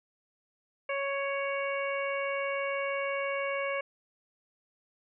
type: harmonic tone with a mistuned harmonic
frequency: 554.4 Hz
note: C#5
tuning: in tune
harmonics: 1 / 2 / 3 / 4 / 5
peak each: -32 / -37 / -40 / -36 / -42 dBFS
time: 0.89-3.81 s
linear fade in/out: 5 ms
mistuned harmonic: 4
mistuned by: +15 cents
effects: none